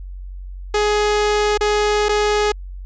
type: tone with dropouts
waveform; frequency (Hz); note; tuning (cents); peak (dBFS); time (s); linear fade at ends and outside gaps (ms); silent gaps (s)
sawtooth; 418.6; G#4; +14; -11; 0.74-2.52; 5; 1.576-1.608 / 2.086-2.091
effects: added 46 Hz sine -29 dBFS peak until 2.85 s + resampled to 16000 Hz